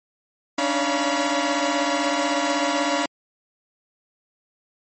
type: tone cluster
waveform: sawtooth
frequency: 284 / 300.1 / 561 / 690 / 969 Hz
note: C#4 / D4 / C#5 / F5 / B5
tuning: +42 / +38 / +21 / -21 / -33 cents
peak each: -23 dBFS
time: 0.58-3.06 s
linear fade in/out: 5 ms
effects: MP3 32 kbps